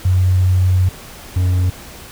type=tone pair in turn; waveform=sine / triangle; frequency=92.2 / 90.88 Hz; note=F#2 / F#2; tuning=-6 / -31 cents; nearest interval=unison; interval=25 cents; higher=first; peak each=-10 dBFS; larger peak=neither; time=0.05-0.89 / 1.36-1.7 s; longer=first; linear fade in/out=5 ms; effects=pink hiss -36 dBFS RMS until 2.11 s